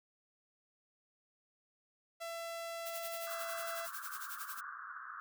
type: tone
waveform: sawtooth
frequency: 670 Hz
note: E5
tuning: 28 cents sharp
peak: -37 dBFS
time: 2.2-3.87 s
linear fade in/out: 20 ms
type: noise with tremolo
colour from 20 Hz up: blue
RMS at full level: -44 dBFS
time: 2.85-4.61 s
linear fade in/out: 20 ms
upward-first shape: sine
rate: 11 Hz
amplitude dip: 80%
type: band-pass noise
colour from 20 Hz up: white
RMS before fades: -47 dBFS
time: 3.27-5.2 s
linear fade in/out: 0 ms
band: 1100 to 1600 Hz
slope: 96 dB/octave
effects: none